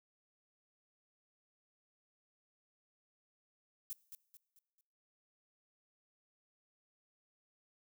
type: noise with echo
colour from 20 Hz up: violet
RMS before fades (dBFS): -42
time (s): 3.9-3.93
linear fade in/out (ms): 0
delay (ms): 220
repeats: 4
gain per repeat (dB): -8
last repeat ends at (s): 4.81
effects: noise-tail reverb RT60 1.0 s tail -22 dB re dry